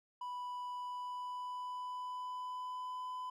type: tone with pitch glide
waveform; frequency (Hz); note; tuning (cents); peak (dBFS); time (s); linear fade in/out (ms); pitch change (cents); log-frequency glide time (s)
triangle; 987.8 to 1006.2; B5 to B5; 0 to +32; -38; 0.21-3.3; 5; +32; 0.72-3.09
effects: none